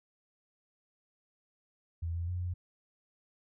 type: tone with pitch steps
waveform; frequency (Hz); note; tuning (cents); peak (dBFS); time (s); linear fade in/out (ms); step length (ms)
sine; 83.7 / 85.3 / 89.5 / 89; E2 / F2 / F2 / F2; +27 / -40 / +43 / +33; -32; 2.02-2.54; 10; 130
effects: none